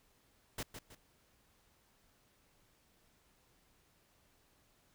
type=noise with echo; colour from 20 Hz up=pink; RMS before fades=-40 dBFS; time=0.58-0.63 s; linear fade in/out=5 ms; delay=160 ms; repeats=2; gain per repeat=-8 dB; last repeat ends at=0.95 s; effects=pink hiss -71 dBFS RMS until 4.94 s